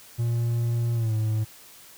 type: tone with pitch glide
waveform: triangle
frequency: 117.7 to 109.19 Hz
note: A#2 to A2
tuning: +17 to -13 cents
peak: -20 dBFS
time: 0.18-1.45 s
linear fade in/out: 20 ms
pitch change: -130 cents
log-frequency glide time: 0.94-1.13 s
effects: white hiss -49 dBFS RMS until 1.97 s